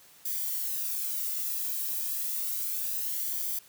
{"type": "noise with flanger", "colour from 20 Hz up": "violet", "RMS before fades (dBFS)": -32, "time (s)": [0.25, 3.59], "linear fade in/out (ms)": 5, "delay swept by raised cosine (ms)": [0.74, 1.42], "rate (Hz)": 0.31, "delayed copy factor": -0.55, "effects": ["white hiss -56 dBFS RMS until 3.68 s", "high-pass 60 Hz 12 dB/octave"]}